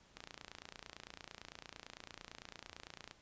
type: click train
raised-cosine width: 0.2 ms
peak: -30 dBFS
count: 86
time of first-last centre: 0.17-3.111 s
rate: 28.9 Hz
effects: pink hiss -66 dBFS RMS until 3.21 s + resampled to 16000 Hz